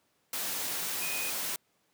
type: tone in noise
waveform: sine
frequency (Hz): 2489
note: D#7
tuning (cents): 0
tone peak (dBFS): -36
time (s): 1.02-1.3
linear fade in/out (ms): 2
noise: white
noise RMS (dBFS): -34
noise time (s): 0.33-1.56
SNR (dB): -5
effects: pink hiss -72 dBFS RMS until 1.93 s + high-pass 150 Hz 12 dB/octave